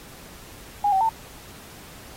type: tone with pitch steps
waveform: sine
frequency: 819 / 768 / 897 Hz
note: G#5 / G5 / A5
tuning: -24 / -36 / +33 cents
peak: -17 dBFS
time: 0.84-1.092 s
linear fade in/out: 5 ms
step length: 84 ms
effects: pink hiss -45 dBFS RMS until 2.16 s + AAC 48 kbps